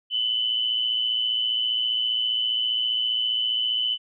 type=tone with amplitude modulation; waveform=sine; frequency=3007 Hz; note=F#7; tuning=27 cents sharp; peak=-19 dBFS; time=0.1-3.98 s; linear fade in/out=50 ms; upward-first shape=sine; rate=115 Hz; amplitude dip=55%; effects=none